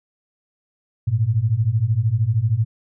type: beating tone pair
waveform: sine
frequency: 103.9 / 116.9 Hz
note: G#2 / A#2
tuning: +1 / +5 cents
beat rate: 13 Hz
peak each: -20 / -18 dBFS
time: 1.07-2.65 s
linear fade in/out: 10 ms
effects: none